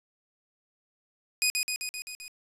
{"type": "tone with echo", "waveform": "15% pulse", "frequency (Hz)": 2489, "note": "D#7", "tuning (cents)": 0, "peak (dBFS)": -16, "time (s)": [1.42, 1.5], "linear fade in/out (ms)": 0, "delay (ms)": 130, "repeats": 6, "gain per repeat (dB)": -3, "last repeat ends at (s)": 2.28, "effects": ["resampled to 32000 Hz", "9-bit"]}